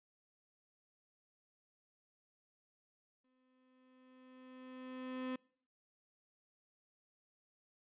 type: tone with exponential growth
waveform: 35% pulse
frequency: 256.6 Hz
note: C4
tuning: 34 cents flat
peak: -36 dBFS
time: 3.24-5.36 s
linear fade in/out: 5 ms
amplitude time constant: 460 ms
effects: noise-tail reverb RT60 0.6 s tail -26 dB re dry + resampled to 8000 Hz